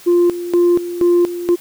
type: tone with tremolo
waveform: sine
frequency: 349.2 Hz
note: F4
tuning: in tune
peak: -7 dBFS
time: 0.06-1.56 s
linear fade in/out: 20 ms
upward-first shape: square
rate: 2.1 Hz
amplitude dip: 80%
effects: tanh soft clip ceiling -7 dBFS + white hiss -41 dBFS RMS until 1.6 s